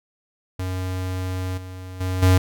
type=tone with level steps; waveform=square; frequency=92.5 Hz; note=F#2; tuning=in tune; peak=-25 / -34 / -23 / -13 dBFS; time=0.59-2.38 s; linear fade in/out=5 ms; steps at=1.57 / 2 / 2.22 s; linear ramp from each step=10 ms; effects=none